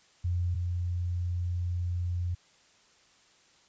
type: tone pair in turn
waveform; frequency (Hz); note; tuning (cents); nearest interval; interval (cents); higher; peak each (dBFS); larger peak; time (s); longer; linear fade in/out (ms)
sine; 88 / 88; F2 / F2; +14 / +14; unison; 0; neither; -26 / -28; first; 0.24-0.55 / 0.55-2.35; second; 10
effects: white hiss -62 dBFS RMS until 3.68 s + resampled to 16000 Hz